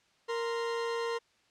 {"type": "tone pair together", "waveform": "40% pulse", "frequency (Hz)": [464.6, 1043], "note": ["A#4", "C6"], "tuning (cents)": [-6, -6], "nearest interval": "octave + major second", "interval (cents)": 1400, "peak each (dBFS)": [-31, -38], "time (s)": [0.28, 1.19], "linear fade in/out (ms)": 20, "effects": ["white hiss -68 dBFS RMS until 1.5 s", "low-pass 5000 Hz 12 dB/octave"]}